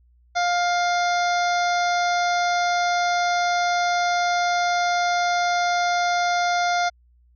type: harmonic tone with a mistuned harmonic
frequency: 704 Hz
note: F5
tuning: 14 cents sharp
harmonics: 1 / 2 / 3 / 5 / 6 / 7 / 8 / 9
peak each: -20 / -26 / -30 / -34 / -36 / -37 / -38 / -39 dBFS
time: 0.35-6.9 s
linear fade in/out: 20 ms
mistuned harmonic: 9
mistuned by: -15 cents
effects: added 60 Hz sine -54 dBFS peak until 7.35 s